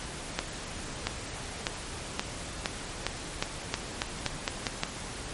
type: accelerating click train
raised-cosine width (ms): 0.2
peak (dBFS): -9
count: 13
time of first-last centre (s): 0.39-4.835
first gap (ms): 680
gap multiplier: 0.88
effects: pink hiss -39 dBFS RMS until 5.33 s + MP3 48 kbps